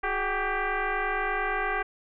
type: tone with frequency modulation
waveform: sine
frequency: 415.3 Hz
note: G#4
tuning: in tune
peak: -25 dBFS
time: 0.03-1.83 s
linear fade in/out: 10 ms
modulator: 391 Hz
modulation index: 4.5
effects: none